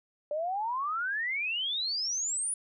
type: exponential sweep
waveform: sine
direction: up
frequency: 579 to 9956 Hz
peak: -29 dBFS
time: 0.31-2.54 s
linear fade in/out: 2 ms
effects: none